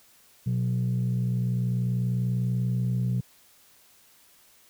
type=tone pair together; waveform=sine; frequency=123.47 / 183.74 Hz; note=B2 / F#3; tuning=0 / -12 cents; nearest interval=perfect fifth; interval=688 cents; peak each=-23 / -28 dBFS; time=0.46-3.21 s; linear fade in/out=10 ms; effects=tanh soft clip ceiling -19 dBFS + white hiss -58 dBFS RMS until 4.69 s